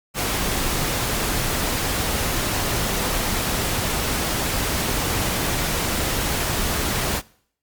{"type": "noise", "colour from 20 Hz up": "pink", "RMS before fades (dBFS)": -23, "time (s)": [0.14, 7.22], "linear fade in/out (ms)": 50, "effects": ["noise-tail reverb RT60 0.6 s tail -22 dB re dry", "Opus 48 kbps"]}